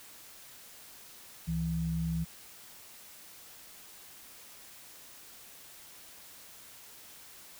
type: tone pair together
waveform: sine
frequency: 69.24 / 164.5 Hz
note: C#2 / E3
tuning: -1 / -3 cents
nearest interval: octave + minor third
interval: 1498 cents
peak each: -37 / -30 dBFS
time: 1.47-2.25 s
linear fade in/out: 20 ms
effects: white hiss -52 dBFS RMS until 7.59 s